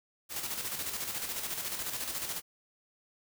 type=noise with tremolo; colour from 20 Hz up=white; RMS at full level=-35 dBFS; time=0.29-2.42 s; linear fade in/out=50 ms; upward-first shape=square; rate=14 Hz; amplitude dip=45%; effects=none